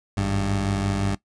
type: tone pair together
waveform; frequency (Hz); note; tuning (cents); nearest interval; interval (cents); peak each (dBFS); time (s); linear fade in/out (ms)
20% pulse; 52.18 / 98.6; G#1 / G2; +9 / +11; major seventh; 1102; -24 / -18; 0.17-1.15; 5
effects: noise-tail reverb RT60 0.1 s tail -18 dB re dry + resampled to 22050 Hz